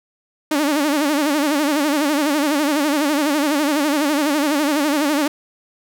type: tone with vibrato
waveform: sawtooth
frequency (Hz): 293.7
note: D4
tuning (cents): 0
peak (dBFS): -12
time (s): 0.51-5.28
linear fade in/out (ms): 5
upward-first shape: sine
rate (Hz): 12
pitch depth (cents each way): 110
effects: none